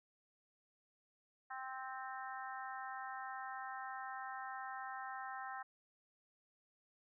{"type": "harmonic tone", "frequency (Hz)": 261.6, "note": "C4", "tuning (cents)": 0, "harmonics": [3, 4, 5, 6, 7], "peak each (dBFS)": [-47, -50, -50, -52, -52], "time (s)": [1.5, 5.63], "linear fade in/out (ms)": 10, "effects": []}